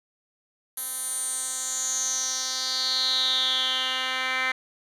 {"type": "tone with band-pass filter sweep", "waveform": "10% pulse", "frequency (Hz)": 258.9, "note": "C4", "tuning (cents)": -18, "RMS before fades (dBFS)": -27, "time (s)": [0.77, 4.52], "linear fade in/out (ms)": 5, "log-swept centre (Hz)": [11000, 2200], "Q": 6.6, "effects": []}